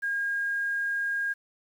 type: tone with quantisation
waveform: sine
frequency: 1623 Hz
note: G#6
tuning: 40 cents flat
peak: -26 dBFS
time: 0.02-1.34 s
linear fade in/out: 20 ms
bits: 9
effects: none